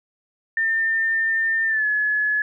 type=tone with pitch glide; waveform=sine; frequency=1803 to 1703.8 Hz; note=A6 to G#6; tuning=+42 to +44 cents; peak=-18 dBFS; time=0.57-2.42 s; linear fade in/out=2 ms; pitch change=-98 cents; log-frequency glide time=1.67-1.86 s; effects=none